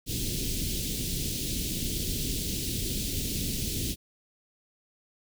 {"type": "band-stop noise", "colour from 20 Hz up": "pink", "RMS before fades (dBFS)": -31, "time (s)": [0.06, 3.96], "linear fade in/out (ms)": 50, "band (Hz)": [360, 3100], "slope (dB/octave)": 24, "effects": []}